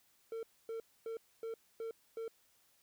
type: tone bursts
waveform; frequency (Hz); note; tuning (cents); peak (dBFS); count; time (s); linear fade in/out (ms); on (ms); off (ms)
triangle; 452.8; A4; +50; -37; 6; 0.32-2.28; 2; 110; 260
effects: white hiss -71 dBFS RMS until 2.82 s